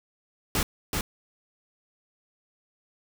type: noise with echo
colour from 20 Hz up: pink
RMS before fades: -25 dBFS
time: 0.55-0.63 s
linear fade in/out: 2 ms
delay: 380 ms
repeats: 1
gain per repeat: -3 dB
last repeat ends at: 1.01 s
effects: none